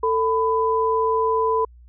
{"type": "tone pair together", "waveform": "sine", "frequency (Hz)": [445.5, 1000.1], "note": ["A4", "B5"], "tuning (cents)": [22, 21], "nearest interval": "octave + major second", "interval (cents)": 1399, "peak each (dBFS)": -20, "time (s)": [0.03, 1.65], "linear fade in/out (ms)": 5, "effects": ["added 60 Hz sine -44 dBFS peak until 1.88 s"]}